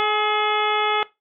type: harmonic tone with a mistuned harmonic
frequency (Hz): 425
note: G#4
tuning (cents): +40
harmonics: 1 / 2 / 3 / 4 / 5 / 6 / 7 / 8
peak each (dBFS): -25 / -23 / -23 / -32 / -27 / -32 / -34 / -29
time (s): 0-1.03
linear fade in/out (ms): 0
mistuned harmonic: 2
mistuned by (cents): -24
effects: noise-tail reverb RT60 0.2 s tail -18 dB re dry